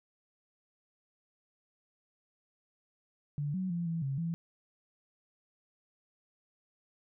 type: tone with pitch steps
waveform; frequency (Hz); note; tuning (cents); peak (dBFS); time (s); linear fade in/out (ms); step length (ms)
sine; 145.6 / 186.6 / 171.7 / 165.6 / 136.3 / 167; D3 / F#3 / F3 / E3 / C#3 / E3; -15 / +15 / -29 / +8 / -29 / +23; -31; 3.38-4.34; 0; 160
effects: none